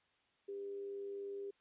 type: tone with amplitude modulation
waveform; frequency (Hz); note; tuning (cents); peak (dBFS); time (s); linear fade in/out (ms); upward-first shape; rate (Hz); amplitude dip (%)
sine; 399.4; G4; +32; -40; 0.48-1.51; 10; sine; 103; 30
effects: white hiss -75 dBFS RMS until 1.6 s + resampled to 8000 Hz